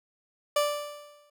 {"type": "tone with exponential decay", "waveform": "30% pulse", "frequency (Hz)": 587, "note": "D5", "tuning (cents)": -1, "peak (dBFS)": -18, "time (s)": [0.56, 1.3], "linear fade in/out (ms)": 5, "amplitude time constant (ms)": 160, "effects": []}